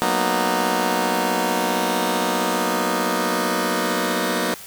10% pulse chord, B major seventh, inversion second, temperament just, 185.21 / 231.5 / 246.9 / 308.7 Hz, F#3 / A#3 / B3 / D#4, +2 / -12 / 0 / -14 cents, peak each -17 dBFS, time 0.02-4.54 s, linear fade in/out 0 ms, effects white hiss -39 dBFS RMS until 4.66 s

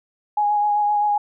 sine tone with vibrato, 830.6 Hz, G#5, in tune, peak -16 dBFS, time 0.37-1.18 s, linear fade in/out 5 ms, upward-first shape sine, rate 7.7 Hz, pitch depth 18 cents each way, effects none

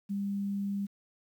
sine tone with quantisation, 199.7 Hz, G3, 32 cents sharp, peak -30 dBFS, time 0.09-0.87 s, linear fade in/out 20 ms, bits 10, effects none

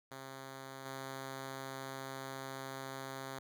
5% pulse tone with level steps, 134.1 Hz, C3, 43 cents sharp, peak -35 / -31 dBFS, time 0.11-3.39 s, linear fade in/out 5 ms, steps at 0.85 s, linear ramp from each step 10 ms, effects none

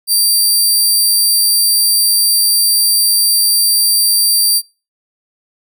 15% pulse tone, 4699 Hz, D8, in tune, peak -3 dBFS, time 0.07-4.62 s, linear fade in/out 50 ms, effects noise-tail reverb RT60 0.3 s tail -22 dB re dry

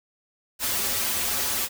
white noise with comb filter, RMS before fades -26 dBFS, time 0.59-1.69 s, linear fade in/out 50 ms, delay 6.5 ms, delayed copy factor -1, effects none

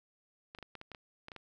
clicks, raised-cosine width 0.3 ms, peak -30 dBFS, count 10, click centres 0.549 / 0.587 / 0.627 / 0.753 / 0.814 / 0.917 / 0.948 / 1.284 / 1.318 / 1.363 s, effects none

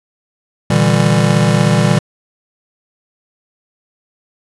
square chord, E half-diminished seventh, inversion second, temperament just, 118.67 / 148.33 / 164.81 / 197.78 Hz, Bb2 / D3 / E3 / G3, +31 / +18 / 0 / +16 cents, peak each -16 dBFS, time 0.7-1.99 s, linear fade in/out 5 ms, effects resampled to 24000 Hz

